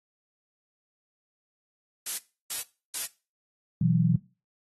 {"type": "noise bursts", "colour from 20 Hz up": "blue", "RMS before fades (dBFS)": -30, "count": 3, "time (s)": [2.06, 3.06], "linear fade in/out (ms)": 5, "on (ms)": 120, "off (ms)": 320}
{"type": "chord", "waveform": "sine", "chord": "B suspended fourth", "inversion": "none", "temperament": "equal", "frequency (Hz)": [123.47, 164.81, 185], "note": ["B2", "E3", "F#3"], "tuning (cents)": [0, 0, 0], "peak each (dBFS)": [-26, -23, -26], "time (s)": [3.81, 4.16], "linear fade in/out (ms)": 5}
{"effects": ["noise-tail reverb RT60 0.3 s tail -18 dB re dry", "AAC 32 kbps"]}